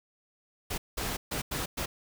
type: noise bursts at uneven times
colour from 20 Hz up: pink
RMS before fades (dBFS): -33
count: 5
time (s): 0.7-0.78 / 0.97-1.17 / 1.31-1.42 / 1.51-1.66 / 1.77-1.86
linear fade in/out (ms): 10
effects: none